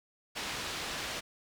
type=low-pass noise; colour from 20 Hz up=white; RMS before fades=-38 dBFS; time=0.35-1.21 s; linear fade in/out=20 ms; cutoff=4300 Hz; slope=12 dB/octave; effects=none